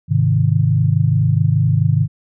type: chord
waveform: sine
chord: Ab major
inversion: none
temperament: equal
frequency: 103.83 / 130.81 / 155.56 Hz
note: Ab2 / C3 / Eb3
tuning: 0 / 0 / 0 cents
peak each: -16 dBFS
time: 0.08-2.08 s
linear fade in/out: 50 ms
effects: none